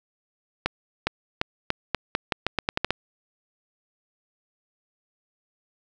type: accelerating click train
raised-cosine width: 0.3 ms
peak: -6 dBFS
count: 13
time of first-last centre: 0.66-2.906 s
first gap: 410 ms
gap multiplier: 0.84
effects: none